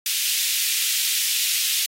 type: high-pass noise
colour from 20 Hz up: pink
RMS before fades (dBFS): -23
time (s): 0.06-1.86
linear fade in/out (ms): 2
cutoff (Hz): 2600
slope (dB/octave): 24
effects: AAC 48 kbps